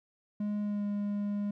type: tone with pitch glide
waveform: triangle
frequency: 207.7 to 204.6 Hz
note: G#3 to G#3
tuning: 0 to -26 cents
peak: -28 dBFS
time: 0.4-1.51 s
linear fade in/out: 5 ms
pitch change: -26 cents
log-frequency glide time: 0.61-0.85 s
effects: none